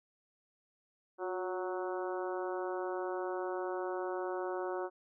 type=harmonic tone with a mistuned harmonic; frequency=185 Hz; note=F#3; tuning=in tune; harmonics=2 / 3 / 4 / 5 / 6 / 7 / 8; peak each=-37 / -41 / -43 / -45 / -47 / -48 / -49 dBFS; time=1.18-4.9 s; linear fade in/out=50 ms; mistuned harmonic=2; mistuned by=-32 cents; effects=none